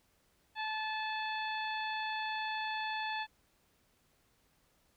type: harmonic tone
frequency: 869 Hz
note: A5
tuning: 22 cents flat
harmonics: 1 / 2 / 3 / 4 / 5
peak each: -37 / -40 / -43 / -45 / -49 dBFS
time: 0.55-3.27 s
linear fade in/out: 50 ms
effects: pink hiss -72 dBFS RMS until 4.96 s